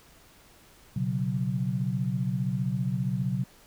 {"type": "chord", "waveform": "sine", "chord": "B suspended second", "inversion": "none", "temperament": "equal", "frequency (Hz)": [123.47, 138.59, 185], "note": ["B2", "C#3", "F#3"], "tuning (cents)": [0, 0, 0], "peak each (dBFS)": -30, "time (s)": [0.96, 3.44], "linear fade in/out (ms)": 5, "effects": ["pink hiss -56 dBFS RMS until 3.66 s"]}